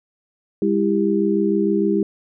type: tone cluster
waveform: sine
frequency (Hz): 201.9 / 329.3 / 395.9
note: G#3 / E4 / G4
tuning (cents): -49 / -2 / +17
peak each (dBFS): -20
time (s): 0.62-2.03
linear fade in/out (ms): 2
effects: none